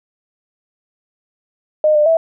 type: tone with pitch steps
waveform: sine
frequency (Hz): 613 / 599 / 654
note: D#5 / D5 / E5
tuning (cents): -26 / +34 / -14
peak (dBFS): -9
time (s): 1.84-2.17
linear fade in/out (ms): 2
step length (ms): 110
effects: none